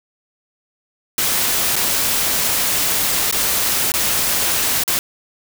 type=noise with dropouts; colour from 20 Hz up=white; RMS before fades=-18 dBFS; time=1.18-4.99 s; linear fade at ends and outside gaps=1 ms; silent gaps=1.757-1.763 / 3.312-3.325 / 3.919-3.939 / 4.837-4.878 s; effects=none